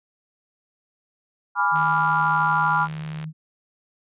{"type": "chord", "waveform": "sine", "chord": "G# diminished seventh", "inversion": "none", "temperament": "equal", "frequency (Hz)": [830.6, 987.8, 1174.7, 1396.9], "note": ["G#5", "B5", "D6", "F6"], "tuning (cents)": [0, 0, 0, 0], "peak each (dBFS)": [-25, -22, -25, -22], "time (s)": [1.55, 2.88], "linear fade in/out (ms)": 50}
{"type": "tone with pitch glide", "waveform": "sine", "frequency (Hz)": [155.56, 157.1], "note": ["D#3", "D#3"], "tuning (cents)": [0, 17], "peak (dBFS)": -29, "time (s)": [1.71, 3.33], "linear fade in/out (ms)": 50, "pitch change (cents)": 17, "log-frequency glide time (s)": [2.7, 2.82]}
{"type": "click train", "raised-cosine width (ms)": 0.3, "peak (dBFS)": -23, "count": 109, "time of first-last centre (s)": [1.76, 3.241], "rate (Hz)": 72.9}
{"effects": ["resampled to 8000 Hz"]}